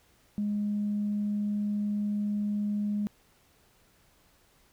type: tone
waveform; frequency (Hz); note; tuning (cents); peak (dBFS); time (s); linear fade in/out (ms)
sine; 207; G#3; -5; -26; 0.38-3.07; 0
effects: tanh soft clip ceiling -22 dBFS + pink hiss -64 dBFS RMS until 4.72 s